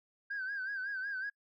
sine tone with vibrato, 1580 Hz, G6, 13 cents sharp, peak -34 dBFS, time 0.3-1.3 s, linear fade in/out 10 ms, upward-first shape sine, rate 5.4 Hz, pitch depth 86 cents each way, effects noise-tail reverb RT60 0.1 s tail -26 dB re dry + tanh soft clip ceiling -32 dBFS

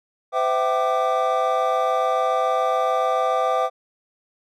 triangle tone cluster, 511 / 661 / 768 / 1187 Hz, C5 / E5 / G5 / D6, -41 / +5 / -36 / +18 cents, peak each -22 dBFS, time 0.32-3.7 s, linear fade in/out 50 ms, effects none

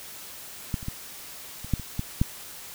clicks, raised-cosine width 5 ms, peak -14 / -27 / -18 / -26 / -10 / -24 / -15 / -8 dBFS, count 8, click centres 0.742 / 0.829 / 0.884 / 1.646 / 1.737 / 1.797 / 1.994 / 2.215 s, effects white hiss -42 dBFS RMS until 2.74 s

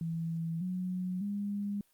sine tone with pitch steps, 164.81 / 182.87 / 202.9 Hz, E3 / F#3 / G#3, 0 / -20 / -40 cents, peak -32 dBFS, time 0.01-1.81 s, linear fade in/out 2 ms, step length 600 ms, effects white hiss -70 dBFS RMS until 1.93 s + Opus 48 kbps

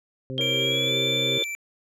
harmonic tone, 130.81 Hz, C3, in tune, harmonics 1 / 2 / 3 / 4, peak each -32 / -35 / -37 / -38 dBFS, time 0.3-1.38 s, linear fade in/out 0 ms
sine tone with pitch glide, 3203 to 3533 Hz, G7 to A7, +37 to +6 cents, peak -23 dBFS, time 0.38-1.44 s, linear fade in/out 0 ms, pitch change +169 cents, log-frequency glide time 0.58-0.96 s
triangle chord, E diminished seventh, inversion none, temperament equal with one note detuned, 329.6 / 389.7 / 466.2 / 554.4 Hz, E4 / G4 / Bb4 / Db5, 0 / -10 / 0 / 0 cents, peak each -35 / -35 / -30 / -32 dBFS, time 0.39-1.43 s, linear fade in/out 2 ms
square tone, 2336 Hz, D7, 10 cents flat, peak -30 dBFS, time 0.41-1.55 s, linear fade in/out 0 ms
effects low-pass 11000 Hz 12 dB/octave

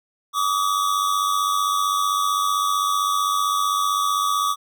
square tone pair together, 1148.9 / 1244.5 Hz, D6 / D#6, -38 / 0 cents, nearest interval minor second, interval 138 cents, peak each -21 / -25 dBFS, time 0.33-4.56 s, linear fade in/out 50 ms, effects none

